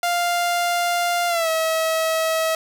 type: tone with pitch glide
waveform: sawtooth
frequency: 698.5 to 644.2 Hz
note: F5 to E5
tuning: 0 to -40 cents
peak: -15 dBFS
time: 0.03-2.55 s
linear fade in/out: 2 ms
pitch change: -140 cents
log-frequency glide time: 1.28-1.49 s
effects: 8-bit